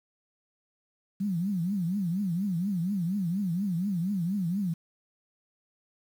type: tone with vibrato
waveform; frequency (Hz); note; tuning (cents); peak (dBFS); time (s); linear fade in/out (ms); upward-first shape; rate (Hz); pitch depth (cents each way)
sine; 185; F#3; 0; -26; 1.2-4.74; 10; triangle; 4.2; 240
effects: 9-bit